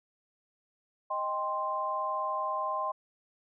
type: chord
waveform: sine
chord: C minor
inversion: first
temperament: equal with one note detuned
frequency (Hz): 622.3 / 792.2 / 1046.5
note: Eb5 / G5 / C6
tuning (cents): 0 / +18 / 0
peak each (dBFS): -36 / -37 / -31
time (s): 1.1-2.92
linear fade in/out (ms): 10
effects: none